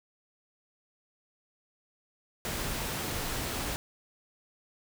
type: noise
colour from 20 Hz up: pink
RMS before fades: -34 dBFS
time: 2.45-3.76 s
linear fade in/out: 0 ms
effects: none